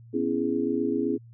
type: chord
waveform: sine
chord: C# minor seventh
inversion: third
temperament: just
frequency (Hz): 249.5 / 277.2 / 332.6 / 415.8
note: B3 / C#4 / E4 / G#4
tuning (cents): +18 / 0 / +16 / +2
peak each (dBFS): -29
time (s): 0.13-1.18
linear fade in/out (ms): 20
effects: added 116 Hz sine -46 dBFS peak until 1.33 s